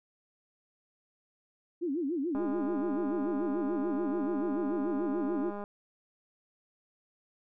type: tone with vibrato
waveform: sine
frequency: 308.3 Hz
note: D#4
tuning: 16 cents flat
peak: -29 dBFS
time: 1.81-5.51 s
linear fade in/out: 20 ms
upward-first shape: sine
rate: 6.9 Hz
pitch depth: 260 cents each way
type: click train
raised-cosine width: 1 ms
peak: -27 dBFS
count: 672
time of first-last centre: 2.35-5.639 s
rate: 204 Hz
effects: none